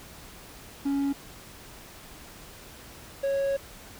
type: tone pair in turn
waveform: triangle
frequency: 279 / 551.3 Hz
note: C#4 / C#5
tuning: +11 / -10 cents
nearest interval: octave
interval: 1179 cents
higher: second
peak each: -22 dBFS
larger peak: neither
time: 0.85-1.13 / 3.23-3.57 s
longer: second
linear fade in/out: 10 ms
effects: pink hiss -47 dBFS RMS until 3.99 s